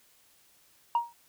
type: tone with exponential decay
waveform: sine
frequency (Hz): 942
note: A#5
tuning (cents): +18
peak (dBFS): -18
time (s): 0.95-1.13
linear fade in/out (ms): 2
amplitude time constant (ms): 39
effects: tanh soft clip ceiling -19 dBFS + white hiss -63 dBFS RMS until 1.28 s